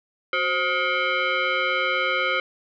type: tone with frequency modulation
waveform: sine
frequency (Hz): 368.9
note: F#4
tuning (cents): -5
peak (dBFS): -20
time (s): 0.33-2.4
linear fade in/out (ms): 2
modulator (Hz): 896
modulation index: 2.8
effects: none